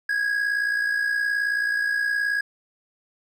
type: tone with amplitude modulation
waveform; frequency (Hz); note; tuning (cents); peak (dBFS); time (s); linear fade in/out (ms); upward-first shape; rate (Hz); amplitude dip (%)
triangle; 1653; G#6; -9; -17; 0.09-2.41; 5; sine; 58.9; 55
effects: none